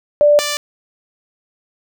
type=tone pair in turn; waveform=sine / 5% pulse; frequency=588 / 588 Hz; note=D5 / D5; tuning=+2 / +2 cents; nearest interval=unison; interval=0 cents; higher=neither; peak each=-7 dBFS; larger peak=neither; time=0.21-0.39 / 0.39-0.57 s; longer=neither; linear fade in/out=0 ms; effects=none